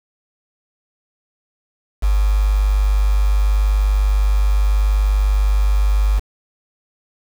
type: tone with quantisation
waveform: sine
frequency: 50.4 Hz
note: G1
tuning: 49 cents sharp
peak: -12 dBFS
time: 2.02-6.2 s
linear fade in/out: 20 ms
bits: 5
effects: none